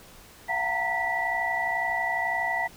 sine tone cluster, 685 / 747 / 897 / 929 / 1961 Hz, F5 / F#5 / A5 / A#5 / B6, -34 / +16 / +33 / -6 / -13 cents, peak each -33 / -32 / -34 / -35 / -27 dBFS, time 0.48-2.68 s, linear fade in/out 20 ms, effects pink hiss -50 dBFS RMS until 2.76 s

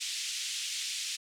pink band-pass noise, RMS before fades -36 dBFS, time 0-1.17 s, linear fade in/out 20 ms, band 2700 to 8200 Hz, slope 24 dB/octave, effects none

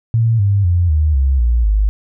sine tone with pitch steps, 114.2 / 99.99 / 87.55 / 76.66 / 67.12 / 58.77 / 51.46 Hz, A#2 / G2 / F2 / D#2 / C2 / A#1 / G#1, -35 / +35 / +5 / -25 / +45 / +15 / -15 cents, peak -10 dBFS, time 0.14-1.89 s, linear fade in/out 0 ms, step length 250 ms, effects none

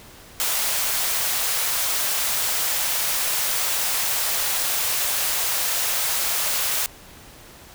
white high-pass noise, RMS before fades -23 dBFS, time 0.4-6.86 s, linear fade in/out 0 ms, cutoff 500 Hz, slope 24 dB/octave, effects pink hiss -45 dBFS RMS until 7.74 s

